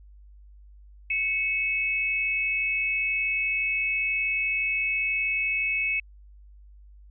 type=tone pair together; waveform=sine; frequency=2217 / 2578 Hz; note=C#7 / E7; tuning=0 / -39 cents; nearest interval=minor third; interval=261 cents; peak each=-28 / -25 dBFS; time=1.1-6 s; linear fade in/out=5 ms; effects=added 50 Hz sine -47 dBFS peak until 7.1 s